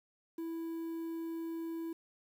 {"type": "tone with quantisation", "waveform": "triangle", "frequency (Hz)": 329.6, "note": "E4", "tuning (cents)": 0, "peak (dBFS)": -35, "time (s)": [0.38, 1.93], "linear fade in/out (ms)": 5, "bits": 10, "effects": []}